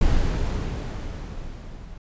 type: noise with level ramp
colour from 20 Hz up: brown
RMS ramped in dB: -19 to -40 dBFS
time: 0.01-1.98 s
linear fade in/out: 5 ms
effects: resampled to 16000 Hz